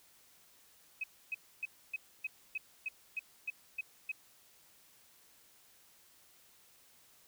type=tone bursts; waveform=sine; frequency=2541 Hz; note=D#7; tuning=36 cents sharp; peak=-34 dBFS; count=11; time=1.01-4.118 s; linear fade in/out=5 ms; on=28 ms; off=280 ms; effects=white hiss -64 dBFS RMS until 7.27 s